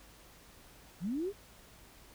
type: linear sweep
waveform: sine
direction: up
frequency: 151.6 to 424.6 Hz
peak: -32 dBFS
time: 1-1.33 s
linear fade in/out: 50 ms
effects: added 50 Hz sine -63 dBFS peak until 2.14 s + pink hiss -58 dBFS RMS until 2.14 s